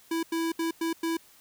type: tone bursts at uneven times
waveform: square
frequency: 329.6 Hz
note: E4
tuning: in tune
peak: -27 dBFS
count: 5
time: 0.11-0.23 / 0.32-0.52 / 0.59-0.71 / 0.81-0.93 / 1.03-1.17 s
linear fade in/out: 5 ms
effects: white hiss -57 dBFS RMS until 1.4 s